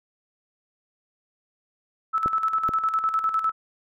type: tone with tremolo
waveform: sine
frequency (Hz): 1309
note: E6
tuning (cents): -13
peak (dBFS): -19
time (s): 2.13-3.52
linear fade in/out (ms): 20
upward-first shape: square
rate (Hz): 9.9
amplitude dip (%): 60
type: clicks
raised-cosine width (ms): 2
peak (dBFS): -17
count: 2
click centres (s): 2.26 / 2.691
effects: none